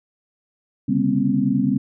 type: tone cluster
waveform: sine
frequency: 135.2 / 145.3 / 200.9 / 244 / 267.6 Hz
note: C#3 / D3 / G3 / B3 / C4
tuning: -43 / -18 / +43 / -21 / +39 cents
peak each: -27 / -28 / -21 / -22 / -21 dBFS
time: 0.88-1.78 s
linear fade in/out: 10 ms
effects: none